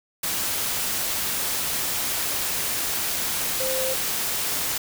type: tone in noise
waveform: sine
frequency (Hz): 522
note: C5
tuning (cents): -4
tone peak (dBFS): -26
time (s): 3.6-3.94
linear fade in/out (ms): 5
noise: white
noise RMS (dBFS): -26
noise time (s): 0.23-4.78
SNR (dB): -3
effects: none